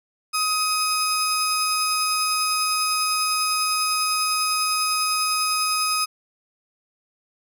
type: tone pair together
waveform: 30% pulse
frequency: 1261 / 5034 Hz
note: D#6 / D#8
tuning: +23 / +19 cents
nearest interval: 2 octaves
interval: 2396 cents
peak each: -20 dBFS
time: 0.33-6.06 s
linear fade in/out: 20 ms
effects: none